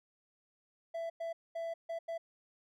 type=tone bursts at uneven times; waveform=triangle; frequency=665 Hz; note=E5; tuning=15 cents sharp; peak=-34 dBFS; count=5; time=0.94-1.1 / 1.2-1.33 / 1.55-1.74 / 1.89-1.99 / 2.08-2.18 s; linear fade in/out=10 ms; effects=none